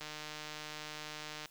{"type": "click train", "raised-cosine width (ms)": 0.2, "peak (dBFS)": -26, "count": 221, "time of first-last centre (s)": [0.01, 1.457], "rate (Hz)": 152, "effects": ["white hiss -63 dBFS RMS until 1.5 s"]}